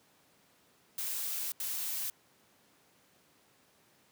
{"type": "noise bursts at uneven times", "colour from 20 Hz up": "blue", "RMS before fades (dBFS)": -36, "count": 2, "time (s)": [[0.98, 1.52], [1.6, 2.1]], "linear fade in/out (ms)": 2, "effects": ["pink hiss -66 dBFS RMS until 4.11 s", "high-pass 150 Hz 12 dB/octave"]}